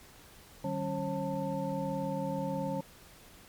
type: tone cluster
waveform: sine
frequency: 152.1 / 190.6 / 275 / 540 / 890 Hz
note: D#3 / G3 / C#4 / C#5 / A5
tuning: -39 / -48 / -14 / -45 / +20 cents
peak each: -38 / -37 / -38 / -36 / -39 dBFS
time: 0.64-2.81 s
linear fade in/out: 5 ms
effects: pink hiss -55 dBFS RMS until 3.48 s + MP3 96 kbps